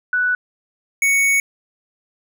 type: tone pair in turn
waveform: sine / square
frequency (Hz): 1483 / 2224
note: F#6 / C#7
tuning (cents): +4 / +5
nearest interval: perfect fifth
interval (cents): 701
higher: second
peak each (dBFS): -15 / -14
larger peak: second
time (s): 0.13-0.35 / 1.02-1.4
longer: second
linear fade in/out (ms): 2
effects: none